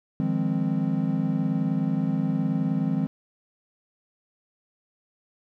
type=chord; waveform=triangle; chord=F minor seventh; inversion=third; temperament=equal with one note detuned; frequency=155.56 / 174.61 / 205.6 / 261.6 Hz; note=Eb3 / F3 / Ab3 / C4; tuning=0 / 0 / -17 / 0 cents; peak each=-26 dBFS; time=0.2-3.07 s; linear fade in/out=0 ms; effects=none